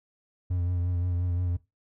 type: tone with vibrato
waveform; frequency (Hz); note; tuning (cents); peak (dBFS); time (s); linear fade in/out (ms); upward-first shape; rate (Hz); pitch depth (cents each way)
triangle; 88.6; F2; +25; -23; 0.5-1.57; 10; triangle; 5.7; 41
effects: noise-tail reverb RT60 0.2 s tail -17 dB re dry